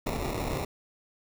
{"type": "noise with sample-and-hold", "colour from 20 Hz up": "pink", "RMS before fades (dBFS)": -31, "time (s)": [0.06, 0.65], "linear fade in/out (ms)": 10, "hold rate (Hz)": 1575, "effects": []}